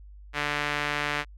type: tone with band-pass filter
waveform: sawtooth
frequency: 146.83 Hz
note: D3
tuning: in tune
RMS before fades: -29 dBFS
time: 0.33-1.25 s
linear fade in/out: 50 ms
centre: 2000 Hz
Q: 1.4
effects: added 50 Hz sine -44 dBFS peak until 1.37 s